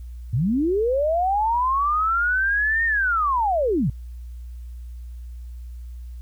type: linear two-way sweep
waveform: sine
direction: up then down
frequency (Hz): 101.1 to 1852 to 101.1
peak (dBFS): -18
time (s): 0.33-3.9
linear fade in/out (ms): 5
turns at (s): 2.85
effects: added 60 Hz sine -33 dBFS peak until 6.21 s + white hiss -63 dBFS RMS until 6.21 s